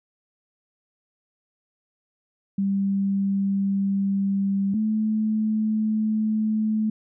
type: tone pair in turn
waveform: sine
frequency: 196.8 / 216.5 Hz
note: G3 / A3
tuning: +7 / -28 cents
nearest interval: major second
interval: 165 cents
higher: second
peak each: -20 dBFS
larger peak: neither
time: 2.58-4.74 / 4.74-6.9 s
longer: neither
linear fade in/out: 5 ms
effects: none